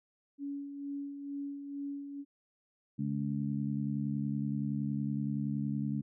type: tone with tremolo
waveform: sine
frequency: 282.1 Hz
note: C#4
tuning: 30 cents sharp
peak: -35 dBFS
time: 0.38-2.25 s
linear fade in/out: 50 ms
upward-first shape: sine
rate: 2.2 Hz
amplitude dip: 50%
type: harmonic tone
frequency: 70.7 Hz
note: C#2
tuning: 35 cents sharp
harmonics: 2 / 3 / 4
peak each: -35 / -34 / -39 dBFS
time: 2.98-6.02 s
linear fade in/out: 20 ms
effects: none